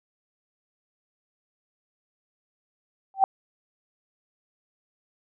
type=tone with exponential growth; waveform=sine; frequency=775 Hz; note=G5; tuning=20 cents flat; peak=-10 dBFS; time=3.14-3.24 s; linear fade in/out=1 ms; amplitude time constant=20 ms; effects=none